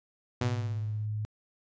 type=tone with exponential decay; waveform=sawtooth; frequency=123.47 Hz; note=B2; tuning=in tune; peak=-22 dBFS; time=0.41-1.06 s; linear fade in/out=5 ms; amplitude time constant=140 ms
type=tone with pitch glide; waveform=sine; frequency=107.5 to 106.45 Hz; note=A2 to G#2; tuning=-40 to +43 cents; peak=-30 dBFS; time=0.42-1.25 s; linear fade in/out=0 ms; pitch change=-17 cents; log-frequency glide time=0.59-0.87 s
effects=resampled to 16000 Hz